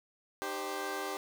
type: chord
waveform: 15% pulse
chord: C minor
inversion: first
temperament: equal with one note detuned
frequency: 304.2 / 392 / 523.3 Hz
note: Eb4 / G4 / C5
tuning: -39 / 0 / 0 cents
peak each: -36 / -31 / -35 dBFS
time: 0.42-1.17 s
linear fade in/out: 0 ms
effects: none